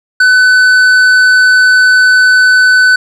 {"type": "tone with tanh clipping", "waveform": "sine", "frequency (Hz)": 1505, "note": "F#6", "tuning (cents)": 29, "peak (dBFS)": -5, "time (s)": [0.2, 2.96], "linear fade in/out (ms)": 5, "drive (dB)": 9, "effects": []}